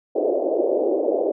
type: band-pass noise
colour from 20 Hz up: pink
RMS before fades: -21 dBFS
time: 0.15-1.32 s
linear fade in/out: 10 ms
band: 330 to 640 Hz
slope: 48 dB/octave
effects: none